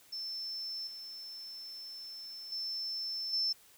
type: tone with level steps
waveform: sine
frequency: 5310 Hz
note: E8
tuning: 12 cents sharp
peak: -37 / -43 / -35 / -29 dBFS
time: 0.12-3.53 s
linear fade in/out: 10 ms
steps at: 0.87 / 2.52 / 3.33 s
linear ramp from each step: 2 ms
effects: white hiss -61 dBFS RMS until 3.77 s